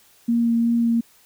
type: tone with vibrato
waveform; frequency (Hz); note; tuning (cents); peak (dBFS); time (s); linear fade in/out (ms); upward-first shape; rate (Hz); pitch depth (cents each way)
sine; 233.1; A#3; 0; -16; 0.28-1.01; 10; sine; 2.7; 11
effects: white hiss -55 dBFS RMS until 1.25 s